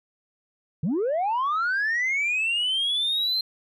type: linear sweep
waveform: sine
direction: up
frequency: 133.1 to 4155 Hz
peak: -20 dBFS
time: 0.83-3.41 s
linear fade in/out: 5 ms
effects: tanh soft clip ceiling -20 dBFS